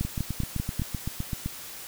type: two click trains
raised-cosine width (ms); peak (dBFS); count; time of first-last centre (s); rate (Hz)
5; -17 / -15; 12 / 5; 0.05-1.46 / 0.01-0.796; 7.8 / 5.09
effects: white hiss -41 dBFS RMS until 1.87 s